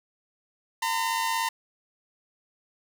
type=tone pair together; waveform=sawtooth; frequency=915 / 1011.9 Hz; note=A#5 / B5; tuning=-32 / +42 cents; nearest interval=major second; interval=174 cents; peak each=-23 / -26 dBFS; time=0.82-1.49 s; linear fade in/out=5 ms; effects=none